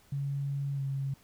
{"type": "tone with pitch glide", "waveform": "sine", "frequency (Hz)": [140, 136.72], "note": ["C#3", "C#3"], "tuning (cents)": [18, -24], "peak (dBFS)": -30, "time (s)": [0.12, 1.14], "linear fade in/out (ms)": 5, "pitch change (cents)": -42, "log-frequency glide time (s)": [0.75, 0.81], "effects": ["pink hiss -62 dBFS RMS until 1.23 s"]}